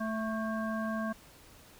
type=harmonic tone with a mistuned harmonic; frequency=220 Hz; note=A3; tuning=in tune; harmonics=1 / 3 / 5 / 7; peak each=-33 / -38 / -40 / -41 dBFS; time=0-1.13 s; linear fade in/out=10 ms; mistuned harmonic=7; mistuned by=+58 cents; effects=pink hiss -56 dBFS RMS until 1.79 s